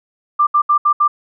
sine tone bursts at uneven times, 1185 Hz, D6, 15 cents sharp, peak -9 dBFS, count 5, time 0.39-0.47 / 0.54-0.62 / 0.69-0.78 / 0.85-0.93 / 1-1.08 s, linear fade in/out 10 ms, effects none

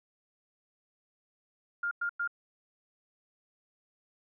sine tone bursts, 1406 Hz, F6, 11 cents sharp, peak -29 dBFS, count 3, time 1.83-2.276 s, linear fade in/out 5 ms, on 82 ms, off 100 ms, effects none

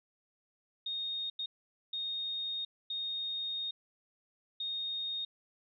sine tone bursts at uneven times, 3705 Hz, A#7, 11 cents flat, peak -34 dBFS, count 5, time 0.86-1.3 / 1.39-1.46 / 1.93-2.65 / 2.9-3.71 / 4.6-5.25 s, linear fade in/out 5 ms, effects none

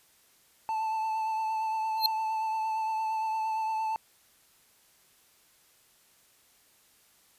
triangle tone with vibrato, 880 Hz, A5, in tune, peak -26 dBFS, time 0.69-3.96 s, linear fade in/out 0 ms, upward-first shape triangle, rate 8.7 Hz, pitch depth 22 cents each way
square tone with exponential growth, 4186 Hz, C8, in tune, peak -18 dBFS, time 1.97-2.06 s, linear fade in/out 2 ms, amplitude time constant 19 ms
effects white hiss -63 dBFS RMS until 7.38 s + resampled to 32000 Hz

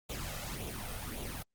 pink noise with flanger, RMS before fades -40 dBFS, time 0.09-1.43 s, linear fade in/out 10 ms, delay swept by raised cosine 0.28 to 1.58 ms, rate 1.8 Hz, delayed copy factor +0.6, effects Opus 48 kbps

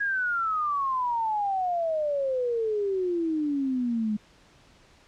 sine exponential sweep, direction down, 1664 to 207.7 Hz, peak -24 dBFS, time 0-4.17 s, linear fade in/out 10 ms, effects pink hiss -57 dBFS RMS until 5.07 s + low-pass 6000 Hz 12 dB/octave

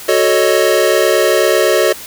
square chord, D# half-diminished seventh, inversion first, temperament equal, 370 / 440 / 554.4 / 622.3 Hz, F#4 / A4 / C#5 / D#5, 0 / 0 / 0 / 0 cents, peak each -16 dBFS, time 0.08-1.93 s, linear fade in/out 10 ms, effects white hiss -31 dBFS RMS until 2.06 s

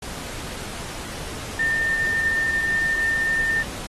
sine tone in noise, 1807 Hz, A6, 46 cents sharp, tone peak -19 dBFS, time 1.59-3.64 s, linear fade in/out 5 ms, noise pink, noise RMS -34 dBFS, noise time 0.02-3.87 s, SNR +12 dB, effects low-pass 12000 Hz 12 dB/octave + AAC 32 kbps

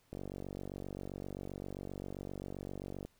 click train, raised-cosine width 2 ms, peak -29 dBFS, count 140, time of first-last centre 0.13-3.05 s, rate 47.6 Hz, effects pink hiss -71 dBFS RMS until 3.19 s

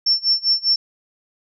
sine tone with tremolo, 5410 Hz, E8, 44 cents sharp, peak -12 dBFS, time 0.06-0.76 s, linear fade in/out 5 ms, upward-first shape sine, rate 5 Hz, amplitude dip 95%, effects none

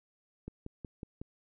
click train, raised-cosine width 3 ms, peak -28 dBFS, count 5, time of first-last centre 0.48-1.215 s, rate 5.44 Hz, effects none

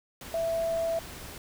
sine tone in noise, 662 Hz, E5, 7 cents sharp, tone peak -26 dBFS, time 0.34-0.99 s, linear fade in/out 2 ms, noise pink, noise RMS -43 dBFS, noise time 0.21-1.38 s, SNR +14 dB, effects none

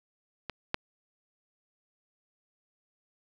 clicks, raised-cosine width 0.3 ms, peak -19 / -11 dBFS, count 2, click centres 0.497 / 0.744 s, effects none

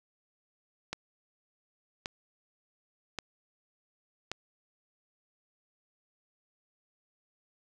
click train, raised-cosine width 0.2 ms, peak -17 dBFS, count 4, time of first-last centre 0.93-4.316 s, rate 0.886 Hz, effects none

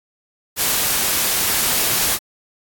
white noise, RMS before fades -18 dBFS, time 0.56-2.19 s, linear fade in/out 50 ms, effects AAC 64 kbps

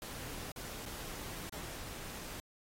pink noise with dropouts, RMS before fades -45 dBFS, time 0.02-2.4 s, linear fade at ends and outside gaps 1 ms, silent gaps 0.519-0.561 / 0.856-0.86 / 1.495-1.524 s, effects AAC 48 kbps

